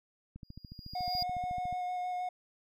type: click train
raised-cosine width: 5 ms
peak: -33 dBFS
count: 20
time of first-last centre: 0.36-1.727 s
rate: 13.9 Hz
type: tone with exponential growth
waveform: triangle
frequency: 4855 Hz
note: D#8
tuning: 43 cents flat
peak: -29 dBFS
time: 0.44-1.23 s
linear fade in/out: 2 ms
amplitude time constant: 170 ms
type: tone with vibrato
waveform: triangle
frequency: 724 Hz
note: F#5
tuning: 38 cents flat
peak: -31 dBFS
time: 0.95-2.29 s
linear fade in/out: 5 ms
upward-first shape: square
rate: 6.4 Hz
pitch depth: 10 cents each way
effects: none